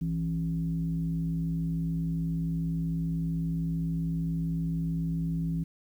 sine tone with frequency modulation, 164.81 Hz, E3, in tune, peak -27 dBFS, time 0.01-5.64 s, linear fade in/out 10 ms, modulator 107 Hz, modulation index 0.56, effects 10-bit

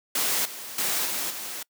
white noise with level steps, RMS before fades -25 / -38 / -26 / -29 / -35 dBFS, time 0.15-1.63 s, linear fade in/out 5 ms, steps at 0.45 / 0.78 / 1.05 / 1.3 s, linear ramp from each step 5 ms, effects noise-tail reverb RT60 0.1 s tail -25 dB re dry + high-pass 200 Hz 12 dB/octave

